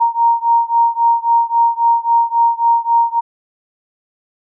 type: beating tone pair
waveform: sine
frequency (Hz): 930 / 933.7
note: A#5 / A#5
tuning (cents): -4 / +3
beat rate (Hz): 3.7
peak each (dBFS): -13 / -14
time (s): 0-3.21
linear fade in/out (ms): 20
effects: none